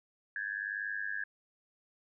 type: tone with amplitude modulation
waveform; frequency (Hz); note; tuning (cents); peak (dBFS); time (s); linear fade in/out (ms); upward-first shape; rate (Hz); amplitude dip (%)
sine; 1661.2; G#6; 0; -30; 0.36-1.24; 2; sine; 101; 100
effects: none

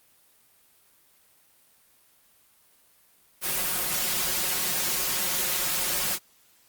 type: noise with comb filter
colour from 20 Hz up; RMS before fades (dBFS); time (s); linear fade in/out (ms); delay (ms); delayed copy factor
white; -27; 3.41-6.19; 50; 5.5; +0.8
effects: white hiss -61 dBFS RMS until 6.68 s + Opus 32 kbps

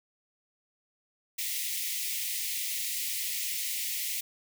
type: high-pass noise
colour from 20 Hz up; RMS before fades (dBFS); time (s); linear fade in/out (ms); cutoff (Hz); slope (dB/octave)
white; -33; 1.38-4.21; 10; 1900; 96
effects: none

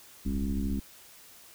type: tone with frequency modulation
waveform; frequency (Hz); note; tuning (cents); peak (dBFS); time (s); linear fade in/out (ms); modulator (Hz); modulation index
sine; 130.81; C3; 0; -27; 0.25-0.8; 10; 68.8; 2.2
effects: white hiss -53 dBFS RMS until 1.54 s

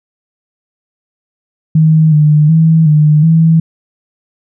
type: tone with pitch steps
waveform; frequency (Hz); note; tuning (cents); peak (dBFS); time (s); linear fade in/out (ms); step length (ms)
sine; 157.8 / 150.8 / 161.3 / 151.4 / 162.5; D#3 / D3 / E3 / D#3 / E3; +25 / +46 / -37 / -47 / -24; -4; 1.75-3.6; 5; 370
effects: none

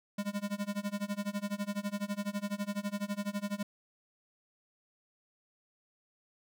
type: tone with tremolo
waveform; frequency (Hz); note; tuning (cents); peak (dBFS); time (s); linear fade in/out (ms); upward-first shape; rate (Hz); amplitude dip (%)
square; 203.3; G#3; -37; -31; 0.18-3.63; 5; sine; 12; 95
effects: none

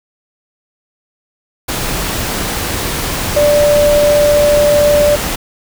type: tone in noise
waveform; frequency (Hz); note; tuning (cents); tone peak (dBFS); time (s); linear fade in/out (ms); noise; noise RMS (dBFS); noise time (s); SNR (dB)
sine; 587.3; D5; 0; -7; 3.36-5.16; 10; pink; -18; 1.68-5.36; +8
effects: none

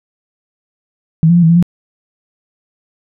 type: tone with pitch steps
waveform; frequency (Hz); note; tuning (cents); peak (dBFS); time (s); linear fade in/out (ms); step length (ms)
sine; 161 / 172 / 174.2 / 162.5 / 169.2 / 174.9; E3 / F3 / F3 / E3 / E3 / F3; -41 / -26 / -4 / -24 / +45 / +3; -5; 1.23-1.626; 0; 66
effects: none

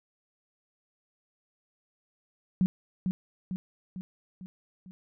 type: tone with echo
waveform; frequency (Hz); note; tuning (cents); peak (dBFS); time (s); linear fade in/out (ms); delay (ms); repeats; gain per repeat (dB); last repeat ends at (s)
sine; 185; F#3; 0; -20; 2.61-2.66; 0; 450; 5; -5; 4.91
effects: none

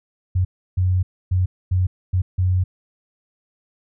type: tone bursts at uneven times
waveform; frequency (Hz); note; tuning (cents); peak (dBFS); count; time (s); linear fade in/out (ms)
sine; 91.8; F#2; -13; -15; 6; 0.35-0.45 / 0.77-1.03 / 1.31-1.46 / 1.71-1.87 / 2.13-2.22 / 2.38-2.64; 10
effects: none

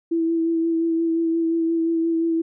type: tone with vibrato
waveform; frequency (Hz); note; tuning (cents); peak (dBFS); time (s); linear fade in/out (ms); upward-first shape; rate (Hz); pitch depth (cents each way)
sine; 330; E4; +2; -18; 0.11-2.42; 10; sine; 5.7; 19
effects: none

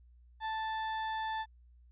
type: tone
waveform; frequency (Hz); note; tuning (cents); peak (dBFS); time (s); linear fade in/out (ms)
35% pulse; 880; A5; 0; -32; 0.4-1.46; 50
effects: added 60 Hz sine -57 dBFS peak until 1.91 s + resampled to 8000 Hz

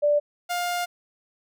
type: tone pair in turn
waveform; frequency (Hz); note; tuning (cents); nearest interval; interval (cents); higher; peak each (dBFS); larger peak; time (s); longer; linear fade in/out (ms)
sine / sawtooth; 587.3 / 705.9; D5 / F5; 0 / +18; minor third; 318; second; -17 / -21; first; 0.02-0.2 / 0.49-0.86; second; 20
effects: none

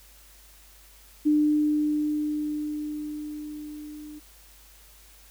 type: tone with level ramp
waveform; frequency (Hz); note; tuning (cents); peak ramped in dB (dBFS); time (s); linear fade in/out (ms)
sine; 300.3; D4; +39; -17 to -39; 1.25-4.2; 20
effects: added 50 Hz sine -54 dBFS peak until 5.3 s + white hiss -54 dBFS RMS until 5.3 s

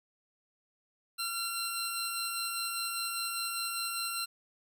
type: tone pair together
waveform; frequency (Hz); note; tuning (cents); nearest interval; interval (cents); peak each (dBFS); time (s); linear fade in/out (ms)
20% pulse; 1370 / 4105; F6 / C8; -34 / -34; octave + perfect fifth; 1900; -31 / -30; 1.18-4.26; 20
effects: none

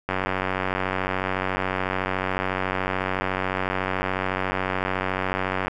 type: click train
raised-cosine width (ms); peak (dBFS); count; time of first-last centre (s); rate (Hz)
0.5; -9; 526; 0.09-5.681; 93.9
effects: none

